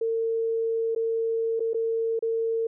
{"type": "tone with dropouts", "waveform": "sine", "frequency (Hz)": 453.7, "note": "A#4", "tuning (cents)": -47, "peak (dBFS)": -23, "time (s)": [0.01, 2.67], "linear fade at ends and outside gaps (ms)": 5, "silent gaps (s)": [[0.95, 0.96], [1.596, 1.603], [1.734, 1.744], [2.192, 2.224]], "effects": []}